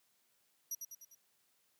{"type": "tone with echo", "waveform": "30% pulse", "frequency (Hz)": 5800, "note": "F#8", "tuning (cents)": -35, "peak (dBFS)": -33, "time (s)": [0.71, 0.75], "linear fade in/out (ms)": 5, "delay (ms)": 100, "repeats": 4, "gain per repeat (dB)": -5, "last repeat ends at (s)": 1.15, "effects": ["white hiss -75 dBFS RMS until 1.79 s", "high-pass 100 Hz 12 dB/octave"]}